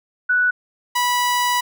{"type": "tone pair in turn", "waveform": ["sine", "sawtooth"], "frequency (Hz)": [1479, 980.6], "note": ["F#6", "B5"], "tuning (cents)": [-1, -13], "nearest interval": "perfect fifth", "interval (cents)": 712, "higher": "first", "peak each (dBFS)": [-14, -13], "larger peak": "second", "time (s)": [[0.29, 0.51], [0.95, 1.61]], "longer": "second", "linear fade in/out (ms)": 10, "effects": []}